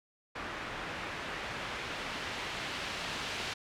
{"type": "noise with low-pass filter sweep", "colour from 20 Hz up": "white", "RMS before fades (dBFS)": -39, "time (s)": [0.35, 3.54], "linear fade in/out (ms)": 10, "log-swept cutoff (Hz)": [1800, 3500], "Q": 0.9, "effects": []}